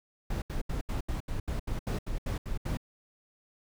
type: noise bursts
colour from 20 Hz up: brown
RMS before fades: -32 dBFS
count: 13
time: 0.3-2.772 s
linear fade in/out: 5 ms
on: 120 ms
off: 76 ms
effects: none